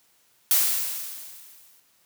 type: noise with exponential decay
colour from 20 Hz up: blue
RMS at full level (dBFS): -18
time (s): 0.51-1.8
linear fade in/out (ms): 1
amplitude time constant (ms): 280
effects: white hiss -63 dBFS RMS until 2.05 s + high-pass 80 Hz 12 dB/octave